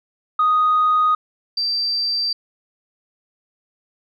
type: tone pair in turn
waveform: sine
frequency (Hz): 1244.5 / 4685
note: D#6 / D8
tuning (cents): 0 / -5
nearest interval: octave + major seventh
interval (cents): 2295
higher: second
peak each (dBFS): -12 / -18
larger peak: first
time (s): 0.39-1.15 / 1.57-2.33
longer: neither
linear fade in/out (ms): 5
effects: tanh soft clip ceiling -10 dBFS